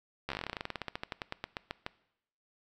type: slowing click train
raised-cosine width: 0.3 ms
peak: -19 dBFS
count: 28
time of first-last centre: 0.29-1.864 s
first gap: 13 ms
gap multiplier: 1.1
effects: noise-tail reverb RT60 0.8 s tail -20 dB re dry